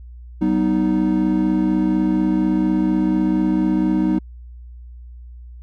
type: chord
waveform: triangle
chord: G augmented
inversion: none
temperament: equal with one note detuned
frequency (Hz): 190.97 / 246.9 / 311.1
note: G3 / B3 / D#4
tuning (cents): -45 / 0 / 0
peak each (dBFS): -18 / -20 / -16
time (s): 0.41-4.19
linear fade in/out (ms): 10
effects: added 60 Hz sine -35 dBFS peak until 5.62 s